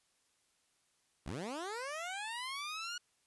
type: linear sweep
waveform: 15% pulse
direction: up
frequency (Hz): 53.2 to 1458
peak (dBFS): -33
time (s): 1.26-2.98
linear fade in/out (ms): 5
effects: white hiss -75 dBFS RMS until 3.26 s + resampled to 24000 Hz